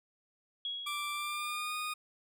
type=tone with exponential decay; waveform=sine; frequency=3322 Hz; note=G#7; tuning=in tune; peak=-33 dBFS; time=0.65-1.76 s; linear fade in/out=2 ms; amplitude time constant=240 ms
type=tone with pitch glide; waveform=20% pulse; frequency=1174.7 to 1233.1 Hz; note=D6 to D#6; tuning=0 to -16 cents; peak=-30 dBFS; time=0.86-1.94 s; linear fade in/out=10 ms; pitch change=+84 cents; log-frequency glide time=1.13-1.76 s
effects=none